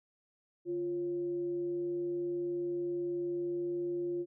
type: tone with frequency modulation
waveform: sine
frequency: 349.2 Hz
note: F4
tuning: in tune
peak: -32 dBFS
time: 0.65-4.26 s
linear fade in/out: 50 ms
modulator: 201 Hz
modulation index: 0.23
effects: none